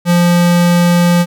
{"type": "tone", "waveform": "square", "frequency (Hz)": 174.3, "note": "F3", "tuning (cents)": -3, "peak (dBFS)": -8, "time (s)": [0.05, 1.26], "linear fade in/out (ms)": 50, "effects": []}